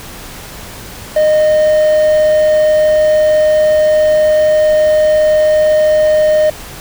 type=tone with quantisation; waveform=triangle; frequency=614 Hz; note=D#5; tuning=23 cents flat; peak=-5 dBFS; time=1.16-6.5 s; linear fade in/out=5 ms; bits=5; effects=pink hiss -30 dBFS RMS until 6.8 s